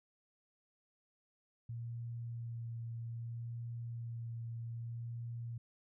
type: tone with vibrato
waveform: sine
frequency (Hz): 116.7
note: A#2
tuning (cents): +2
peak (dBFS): -40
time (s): 1.69-5.58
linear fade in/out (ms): 5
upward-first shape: sine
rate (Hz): 0.63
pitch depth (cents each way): 14
effects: none